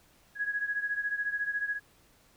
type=beating tone pair; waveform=sine; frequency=1661.2 / 1675.2 Hz; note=G#6 / G#6; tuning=0 / +15 cents; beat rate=14 Hz; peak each=-31 / -35 dBFS; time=0.35-1.8 s; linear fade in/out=50 ms; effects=pink hiss -63 dBFS RMS until 2.36 s